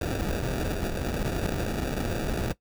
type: noise with sample-and-hold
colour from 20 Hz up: pink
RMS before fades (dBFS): -29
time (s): 0.01-2.53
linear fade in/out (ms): 5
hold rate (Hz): 1050
effects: noise-tail reverb RT60 0.1 s tail -18 dB re dry